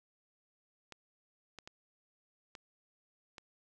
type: clicks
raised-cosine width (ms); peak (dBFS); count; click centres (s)
0.2; -30; 5; 0.923 / 1.587 / 1.675 / 2.552 / 3.382
effects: none